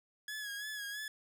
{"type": "tone with vibrato", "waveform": "sawtooth", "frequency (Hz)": 1678, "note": "G#6", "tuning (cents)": 17, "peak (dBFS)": -36, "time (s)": [0.28, 1.08], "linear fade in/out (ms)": 2, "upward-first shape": "sine", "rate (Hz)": 3, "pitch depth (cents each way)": 51, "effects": []}